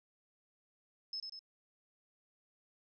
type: tone with echo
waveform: sine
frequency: 5200 Hz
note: E8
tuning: 24 cents flat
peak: -38 dBFS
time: 1.13-1.2 s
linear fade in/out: 2 ms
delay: 96 ms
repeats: 2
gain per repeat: -4 dB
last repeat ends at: 1.392 s
effects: none